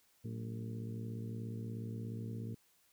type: harmonic tone with a mistuned harmonic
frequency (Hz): 56.9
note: A#1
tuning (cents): -41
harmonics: 2 / 3 / 4 / 5 / 6 / 7 / 8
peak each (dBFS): -41 / -50 / -46 / -54 / -56 / -56 / -55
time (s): 0.24-2.55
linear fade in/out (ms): 10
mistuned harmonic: 3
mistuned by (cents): +140
effects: white hiss -71 dBFS RMS until 2.92 s